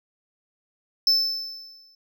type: tone with exponential decay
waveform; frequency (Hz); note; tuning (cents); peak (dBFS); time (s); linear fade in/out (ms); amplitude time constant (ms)
triangle; 5274; E8; 0; -13; 1.07-1.95; 2; 190
effects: none